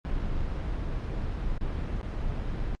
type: noise with dropouts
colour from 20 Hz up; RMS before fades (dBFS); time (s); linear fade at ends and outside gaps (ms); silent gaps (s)
brown; -30; 0.05-2.75; 0; 0.407-0.411 / 1.579-1.61 / 2.013-2.03 / 2.593-2.597
effects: low-pass 4000 Hz 12 dB/octave + Opus 32 kbps